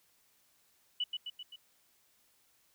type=tone with echo; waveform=sine; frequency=2960 Hz; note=F#7; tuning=in tune; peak=-30 dBFS; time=1-1.04 s; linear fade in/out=5 ms; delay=130 ms; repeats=4; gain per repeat=-4 dB; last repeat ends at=1.56 s; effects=white hiss -70 dBFS RMS until 2.74 s